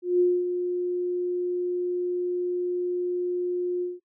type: tone with ADSR envelope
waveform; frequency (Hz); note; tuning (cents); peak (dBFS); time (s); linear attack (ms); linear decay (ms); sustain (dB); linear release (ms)
sine; 356.8; F4; +37; -16; 0.02-4; 180; 240; -8; 180
effects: noise-tail reverb RT60 0.1 s tail -22 dB re dry